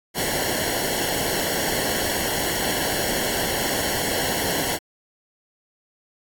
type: noise with comb filter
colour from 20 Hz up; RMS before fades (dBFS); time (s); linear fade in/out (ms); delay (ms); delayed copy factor
pink; -24; 0.14-4.79; 50; 0.81; -0.8
effects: AAC 64 kbps